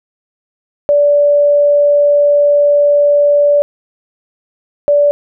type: tone pair in turn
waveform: sine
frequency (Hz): 580 / 580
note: D5 / D5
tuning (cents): -22 / -22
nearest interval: unison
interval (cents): 0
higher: neither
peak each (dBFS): -6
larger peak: neither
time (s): 0.89-3.62 / 4.88-5.11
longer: first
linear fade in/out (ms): 0
effects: none